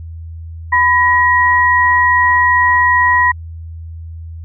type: tone pair together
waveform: sine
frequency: 997.5 / 1900 Hz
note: B5 / A#6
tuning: +17 / +33 cents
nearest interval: major seventh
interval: 1116 cents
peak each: -11 dBFS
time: 0.72-3.32 s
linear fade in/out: 10 ms
effects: added 82 Hz sine -26 dBFS peak until 4.44 s

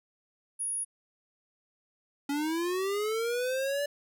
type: tone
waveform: sine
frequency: 10400 Hz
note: E9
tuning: 24 cents flat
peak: -30 dBFS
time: 0.59-0.85 s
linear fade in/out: 20 ms
type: linear sweep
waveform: square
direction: up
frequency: 278.9 to 582 Hz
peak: -29 dBFS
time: 2.29-3.86 s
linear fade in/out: 5 ms
effects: none

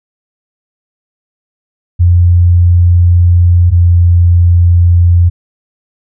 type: tone pair in turn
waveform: sine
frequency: 87.6 / 86.99 Hz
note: F2 / F2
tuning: +6 / -6 cents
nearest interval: unison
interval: 12 cents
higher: first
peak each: -3 dBFS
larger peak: neither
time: 1.99-3.71 / 3.71-5.3 s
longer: first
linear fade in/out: 20 ms
effects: none

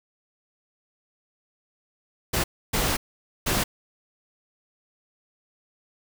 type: noise bursts at uneven times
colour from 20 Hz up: pink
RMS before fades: -24 dBFS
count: 3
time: 2.33-2.44 / 2.73-2.97 / 3.46-3.64 s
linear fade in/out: 10 ms
effects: none

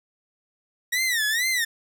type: tone with vibrato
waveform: sawtooth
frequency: 1882 Hz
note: A#6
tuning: 16 cents sharp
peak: -18 dBFS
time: 0.92-1.65 s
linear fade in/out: 10 ms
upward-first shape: sine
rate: 2.2 Hz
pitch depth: 180 cents each way
effects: none

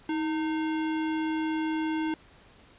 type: tone with sample-and-hold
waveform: sine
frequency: 316.3 Hz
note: D#4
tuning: 29 cents sharp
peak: -26 dBFS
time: 0.09-2.14 s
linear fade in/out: 2 ms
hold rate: 1225 Hz
effects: pink hiss -56 dBFS RMS until 2.78 s + resampled to 8000 Hz

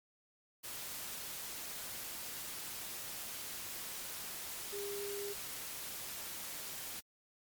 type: tone in noise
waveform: sine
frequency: 403.8 Hz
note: G#4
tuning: 49 cents flat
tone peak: -40 dBFS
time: 4.72-5.34 s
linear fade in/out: 20 ms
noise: white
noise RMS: -44 dBFS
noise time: 0.63-7.01 s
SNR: +1 dB
effects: MP3 96 kbps

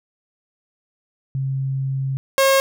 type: tone pair in turn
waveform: sine / sawtooth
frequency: 134.5 / 540.8 Hz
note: C3 / C#5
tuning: +48 / -43 cents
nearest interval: 2 octaves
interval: 2409 cents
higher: second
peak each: -20 / -9 dBFS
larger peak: second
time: 1.35-2.17 / 2.38-2.6 s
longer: first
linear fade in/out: 0 ms
effects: none

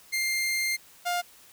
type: tone pair in turn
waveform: sawtooth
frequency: 2106 / 705.4 Hz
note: C7 / F5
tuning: +11 / +17 cents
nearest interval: octave + perfect fifth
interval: 1894 cents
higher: first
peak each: -22 dBFS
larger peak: neither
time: 0.12-0.77 / 1.05-1.22 s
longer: first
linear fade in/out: 20 ms
effects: white hiss -54 dBFS RMS until 1.52 s

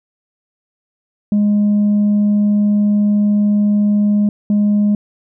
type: tone bursts at uneven times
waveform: sine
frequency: 206.9 Hz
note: G#3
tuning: 6 cents flat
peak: -8 dBFS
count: 2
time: 1.32-4.29 / 4.5-4.95 s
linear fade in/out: 2 ms
effects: tanh soft clip ceiling -9 dBFS

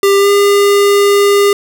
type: tone with pitch glide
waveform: square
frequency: 397 to 403.9 Hz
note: G4 to G#4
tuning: +22 to -48 cents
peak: -7 dBFS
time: 0.03-1.53 s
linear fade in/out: 2 ms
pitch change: +30 cents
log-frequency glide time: 0.18-0.29 s
effects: none

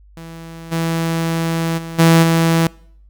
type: tone with level steps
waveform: sawtooth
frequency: 164.81 Hz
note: E3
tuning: in tune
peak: -28 / -13 / -23 / -4 / -8 dBFS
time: 0.17-2.67 s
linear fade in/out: 0 ms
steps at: 0.71 / 1.77 / 1.98 / 2.22 s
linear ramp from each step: 20 ms
effects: noise-tail reverb RT60 0.6 s tail -24 dB re dry + added 50 Hz sine -43 dBFS peak until 3.09 s

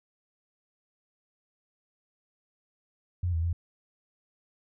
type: tone with pitch steps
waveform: sine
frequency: 88.7 / 82.1 / 85.3 Hz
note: F2 / E2 / F2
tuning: +27 / -6 / -40 cents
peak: -25 dBFS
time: 3.23-3.53 s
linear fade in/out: 5 ms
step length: 100 ms
effects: none

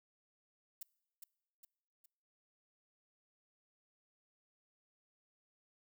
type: noise with echo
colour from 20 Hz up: violet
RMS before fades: -45 dBFS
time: 0.81-0.83 s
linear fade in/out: 5 ms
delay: 410 ms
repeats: 3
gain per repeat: -6 dB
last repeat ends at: 2.06 s
effects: noise-tail reverb RT60 0.9 s tail -24 dB re dry

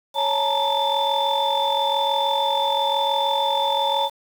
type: tone cluster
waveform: sine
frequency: 554 / 855 / 896 / 942 / 3530 Hz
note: C#5 / A5 / A5 / A#5 / A7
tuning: -1 / -50 / +31 / +18 / +5 cents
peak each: -24 dBFS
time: 0.14-4.1 s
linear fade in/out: 50 ms
effects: tanh soft clip ceiling -12 dBFS + 7-bit

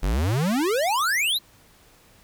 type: exponential sweep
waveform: square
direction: up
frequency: 41.2 to 4186 Hz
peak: -21 dBFS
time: 0.02-1.39 s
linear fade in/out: 20 ms
effects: pink hiss -55 dBFS RMS until 2.23 s

